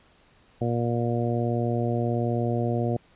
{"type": "harmonic tone", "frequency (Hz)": 118.6, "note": "A#2", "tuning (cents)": 30, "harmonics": [1, 2, 3, 4, 5, 6], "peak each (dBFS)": [-26, -29, -31, -32, -33, -34], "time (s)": [0.61, 2.97], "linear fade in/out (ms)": 5, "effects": ["pink hiss -59 dBFS RMS until 3.15 s", "resampled to 8000 Hz"]}